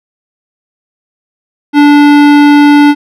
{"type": "tone with hard clipping", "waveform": "sine", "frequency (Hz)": 291.2, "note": "D4", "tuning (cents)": -15, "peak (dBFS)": -3, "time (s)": [1.73, 2.95], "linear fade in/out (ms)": 50, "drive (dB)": 18, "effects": []}